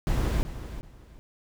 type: noise with echo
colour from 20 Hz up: brown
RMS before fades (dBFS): -25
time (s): 0.07-0.43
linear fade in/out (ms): 0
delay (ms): 380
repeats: 2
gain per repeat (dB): -12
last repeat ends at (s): 1.19
effects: none